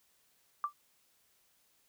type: tone with exponential decay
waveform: sine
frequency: 1174.7 Hz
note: D6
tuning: in tune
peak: -26 dBFS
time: 0.64-0.73 s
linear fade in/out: 1 ms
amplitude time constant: 19 ms
effects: white hiss -71 dBFS RMS until 1.88 s